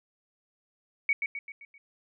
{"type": "tone with echo", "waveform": "sine", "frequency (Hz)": 2246, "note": "C#7", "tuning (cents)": 22, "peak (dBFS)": -21, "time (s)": [1.09, 1.13], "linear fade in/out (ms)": 2, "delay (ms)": 130, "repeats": 5, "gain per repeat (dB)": -6, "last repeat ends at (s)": 1.78, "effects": []}